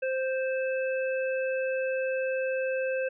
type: harmonic tone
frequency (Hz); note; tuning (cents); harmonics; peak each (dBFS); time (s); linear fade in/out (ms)
523.3; C5; 0; 1 / 3 / 5; -27 / -36 / -38; 0.02-3.09; 10
effects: none